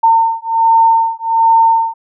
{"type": "beating tone pair", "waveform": "sine", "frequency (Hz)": [907, 908.3], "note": ["A#5", "A#5"], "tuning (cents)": [-48, -45], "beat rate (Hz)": 1.3, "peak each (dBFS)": -11, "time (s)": [0.03, 1.94], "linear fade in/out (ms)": 10, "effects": []}